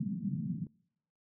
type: band-pass noise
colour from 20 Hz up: white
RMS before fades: -36 dBFS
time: 0-0.67 s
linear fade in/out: 2 ms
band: 130 to 220 Hz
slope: 48 dB/octave
effects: noise-tail reverb RT60 0.7 s tail -25 dB re dry